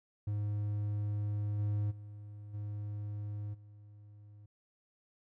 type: tone with level steps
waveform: triangle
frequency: 103.83 Hz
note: G#2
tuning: in tune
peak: -30 / -28 / -43 / -35 / -50 dBFS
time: 0.27-4.46 s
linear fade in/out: 5 ms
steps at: 1.58 / 1.9 / 2.53 / 3.53 s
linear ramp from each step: 20 ms
effects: none